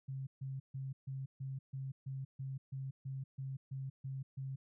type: tone bursts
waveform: sine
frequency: 134.1 Hz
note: C3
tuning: 43 cents sharp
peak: -39 dBFS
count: 14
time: 0.08-4.56 s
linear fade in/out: 10 ms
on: 190 ms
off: 140 ms
effects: none